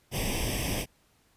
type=noise with comb filter; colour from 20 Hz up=pink; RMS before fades=-30 dBFS; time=0.11-0.86 s; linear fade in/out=50 ms; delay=0.36 ms; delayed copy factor=+0.9; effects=pink hiss -66 dBFS RMS until 1.36 s + resampled to 32000 Hz